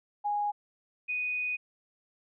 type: tone pair in turn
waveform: sine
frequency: 826 / 2485 Hz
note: G#5 / D#7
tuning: -10 / -3 cents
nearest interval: octave + perfect fifth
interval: 1907 cents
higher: second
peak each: -27 / -29 dBFS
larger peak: first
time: 0.24-0.52 / 1.08-1.57 s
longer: second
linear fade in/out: 20 ms
effects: none